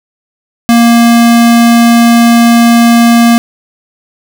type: tone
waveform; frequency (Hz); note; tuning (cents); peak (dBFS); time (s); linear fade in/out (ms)
square; 234.1; A#3; +8; -3; 0.69-3.38; 0
effects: none